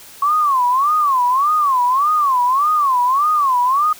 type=tone with vibrato; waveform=sine; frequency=1100 Hz; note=C#6; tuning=14 cents flat; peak=-12 dBFS; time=0.22-3.93 s; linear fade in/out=5 ms; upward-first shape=sine; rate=1.7 Hz; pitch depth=210 cents each way; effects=white hiss -40 dBFS RMS until 3.99 s